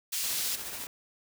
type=high-pass noise; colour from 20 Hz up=pink; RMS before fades=-32 dBFS; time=0.12-0.56 s; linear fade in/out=10 ms; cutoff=3900 Hz; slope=12 dB/octave
type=noise with tremolo; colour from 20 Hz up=white; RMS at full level=-37 dBFS; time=0.23-0.87 s; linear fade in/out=5 ms; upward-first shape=triangle; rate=14 Hz; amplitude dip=40%
type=clicks; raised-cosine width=0.5 ms; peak=-31 dBFS; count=3; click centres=0.732 / 0.838 / 0.869 s
effects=none